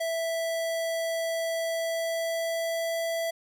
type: tone with pitch glide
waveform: square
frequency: 659.3 to 663.1 Hz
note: E5 to E5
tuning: 0 to +10 cents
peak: -28 dBFS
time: 0-3.31 s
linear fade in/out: 10 ms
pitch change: +10 cents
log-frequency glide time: 1.62-3.02 s
effects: none